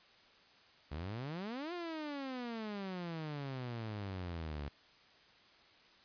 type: exponential two-way sweep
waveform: sawtooth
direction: up then down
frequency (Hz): 69.8 to 358 to 69.8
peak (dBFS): -36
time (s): 0.91-4.69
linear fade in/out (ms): 10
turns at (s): 1.73
effects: white hiss -63 dBFS RMS until 6.04 s + resampled to 11025 Hz